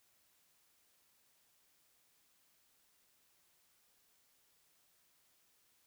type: silence
effects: white hiss -73 dBFS RMS until 5.86 s